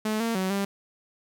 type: tone with pitch steps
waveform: sawtooth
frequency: 215.7 / 229.3 / 188 / 198.4 Hz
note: A3 / A#3 / F#3 / G3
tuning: -34 / -28 / +28 / +21 cents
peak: -21 dBFS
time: 0.05-0.65 s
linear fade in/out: 5 ms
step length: 150 ms
effects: none